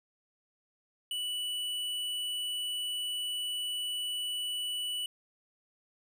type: tone with tanh clipping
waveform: triangle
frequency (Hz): 2960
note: F#7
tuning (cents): 0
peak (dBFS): -34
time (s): 1.11-5.06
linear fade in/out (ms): 2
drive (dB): 16
effects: none